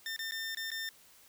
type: tone with dropouts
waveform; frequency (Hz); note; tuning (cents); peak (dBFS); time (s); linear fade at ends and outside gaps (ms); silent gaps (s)
20% pulse; 1800; A6; +39; -31; 0.06-0.89; 1; 0.163-0.191 / 0.31-0.32 / 0.548-0.571 / 0.704-0.716
effects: white hiss -60 dBFS RMS until 1.28 s